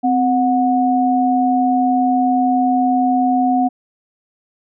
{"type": "tone pair together", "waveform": "sine", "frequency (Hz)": [258.4, 731], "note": ["C4", "F#5"], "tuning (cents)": [-21, -21], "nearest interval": "octave + tritone", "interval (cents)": 1800, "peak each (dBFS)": -15, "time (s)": [0.03, 3.69], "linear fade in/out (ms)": 20, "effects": []}